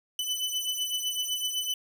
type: beating tone pair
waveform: sawtooth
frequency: 2995 / 3002.9 Hz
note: F#7 / F#7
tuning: +20 / +25 cents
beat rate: 7.9 Hz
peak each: -28 / -29 dBFS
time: 0.19-1.74 s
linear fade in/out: 2 ms
effects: none